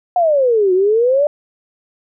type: exponential two-way sweep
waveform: sine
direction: down then up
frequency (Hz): 732 to 360 to 601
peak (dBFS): -10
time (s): 0.16-1.27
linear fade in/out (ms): 2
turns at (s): 0.73
effects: none